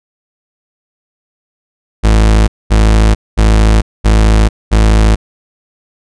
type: tone bursts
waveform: 40% pulse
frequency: 53.8 Hz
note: A1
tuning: 38 cents flat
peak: -4 dBFS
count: 5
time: 2.03-5.16 s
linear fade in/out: 20 ms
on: 450 ms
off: 220 ms
effects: resampled to 22050 Hz